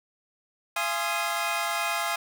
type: chord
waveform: 20% pulse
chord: F minor seventh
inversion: none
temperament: equal with one note detuned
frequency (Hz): 681.3 / 830.6 / 1046.5 / 1244.5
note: F5 / Ab5 / C6 / Eb6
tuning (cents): -43 / 0 / 0 / 0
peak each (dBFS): -26 / -27 / -28 / -27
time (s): 0.76-2.16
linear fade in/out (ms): 5
effects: none